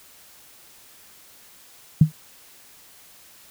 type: tone with exponential decay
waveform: sine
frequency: 155.6 Hz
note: D#3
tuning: in tune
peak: -5 dBFS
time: 2.01-2.12 s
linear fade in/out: 5 ms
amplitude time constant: 22 ms
effects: white hiss -50 dBFS RMS until 3.5 s